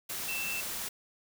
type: tone in noise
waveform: sine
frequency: 2671 Hz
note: E7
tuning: 22 cents sharp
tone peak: -34 dBFS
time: 0.28-0.61 s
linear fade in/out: 10 ms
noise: white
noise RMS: -37 dBFS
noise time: 0.09-0.89 s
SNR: 0 dB
effects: none